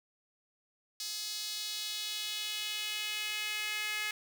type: tone with high-pass filter sweep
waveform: sawtooth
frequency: 423.7 Hz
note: G#4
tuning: 35 cents sharp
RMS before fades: -37 dBFS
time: 1-4.11 s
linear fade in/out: 2 ms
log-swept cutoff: 4700 to 2100 Hz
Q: 2.3
effects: none